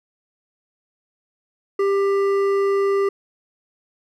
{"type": "tone with hard clipping", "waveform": "sine", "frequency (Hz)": 395.8, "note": "G4", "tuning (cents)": 17, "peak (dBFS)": -18, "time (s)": [1.79, 3.09], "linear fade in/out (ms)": 5, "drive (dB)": 9, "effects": []}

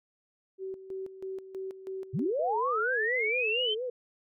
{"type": "tone with tremolo", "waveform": "sine", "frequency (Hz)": 381.5, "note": "G4", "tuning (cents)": -47, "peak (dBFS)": -34, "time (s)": [0.58, 2.34], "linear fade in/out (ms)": 50, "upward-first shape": "square", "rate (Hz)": 3.1, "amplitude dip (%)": 70}
{"type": "linear sweep", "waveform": "sine", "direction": "up", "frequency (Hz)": [101.2, 3136], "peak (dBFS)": -27, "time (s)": [2.13, 3.75], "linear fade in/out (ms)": 20}
{"type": "tone with vibrato", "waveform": "sine", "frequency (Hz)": 466.2, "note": "A#4", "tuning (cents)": 0, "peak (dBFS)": -31, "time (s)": [2.39, 3.9], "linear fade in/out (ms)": 5, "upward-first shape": "sine", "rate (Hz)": 4.3, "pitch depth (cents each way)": 160}
{"effects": []}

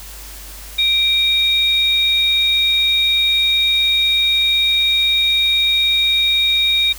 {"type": "tone pair together", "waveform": "sine", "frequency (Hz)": [2352, 3736], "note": ["D7", "A#7"], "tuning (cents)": [2, 3], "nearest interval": "minor sixth", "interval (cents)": 801, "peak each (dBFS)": [-20, -13], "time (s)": [0.78, 6.93], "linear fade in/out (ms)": 10, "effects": ["added 50 Hz sine -35 dBFS peak until 6.98 s", "white hiss -36 dBFS RMS until 6.98 s"]}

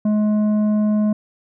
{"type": "tone with tanh clipping", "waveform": "triangle", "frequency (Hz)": 211.6, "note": "G#3", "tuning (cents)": 33, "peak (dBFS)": -16, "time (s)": [0.05, 1.13], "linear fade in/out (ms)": 5, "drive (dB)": 12, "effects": []}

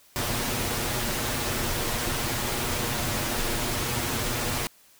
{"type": "noise with comb filter", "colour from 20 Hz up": "pink", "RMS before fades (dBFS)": -28, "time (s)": [0.16, 4.67], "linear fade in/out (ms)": 0, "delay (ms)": 8.4, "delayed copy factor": 0.6, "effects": ["white hiss -57 dBFS RMS until 4.99 s"]}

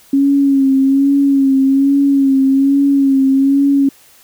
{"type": "tone with vibrato", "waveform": "sine", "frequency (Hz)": 274, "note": "C#4", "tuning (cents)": -20, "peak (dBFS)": -8, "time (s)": [0.13, 3.89], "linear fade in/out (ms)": 5, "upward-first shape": "sine", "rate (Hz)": 1.2, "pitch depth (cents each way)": 39, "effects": ["white hiss -46 dBFS RMS until 4.23 s"]}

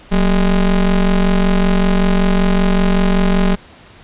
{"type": "ring-modulated tone", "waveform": "square", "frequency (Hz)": 103.83, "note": "G#2", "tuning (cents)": 0, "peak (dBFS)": -8, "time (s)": [0.11, 3.56], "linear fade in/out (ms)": 20, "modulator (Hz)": 81.2, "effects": ["pink hiss -42 dBFS RMS until 4.03 s", "resampled to 8000 Hz"]}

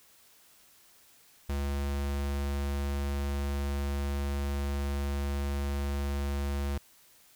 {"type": "tone", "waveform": "square", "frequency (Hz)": 70.4, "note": "C#2", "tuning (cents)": 27, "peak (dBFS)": -30, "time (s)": [1.49, 6.78], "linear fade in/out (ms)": 5, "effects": ["white hiss -60 dBFS RMS until 7.35 s"]}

